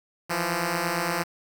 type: beating tone pair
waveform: 5% pulse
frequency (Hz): 164.81 / 173.51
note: E3 / F3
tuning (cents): 0 / -11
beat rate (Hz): 8.7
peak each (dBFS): -19 / -15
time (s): 0.29-1.24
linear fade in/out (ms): 20
effects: 8-bit